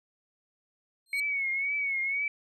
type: tone with exponential growth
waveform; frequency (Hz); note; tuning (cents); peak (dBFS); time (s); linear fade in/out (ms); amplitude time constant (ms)
25% pulse; 4186; C8; 0; -27; 1.06-1.2; 2; 29
type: tone with vibrato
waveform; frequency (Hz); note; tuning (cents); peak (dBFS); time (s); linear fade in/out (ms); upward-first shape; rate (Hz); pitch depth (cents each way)
sine; 2217; C#7; 0; -27; 1.13-2.28; 2; triangle; 2; 79
effects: none